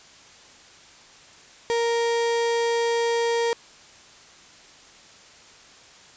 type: tone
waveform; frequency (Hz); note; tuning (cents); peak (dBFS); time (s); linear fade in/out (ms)
35% pulse; 466.2; A#4; 0; -19; 1.7-3.53; 0
effects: white hiss -49 dBFS RMS until 6.16 s + resampled to 16000 Hz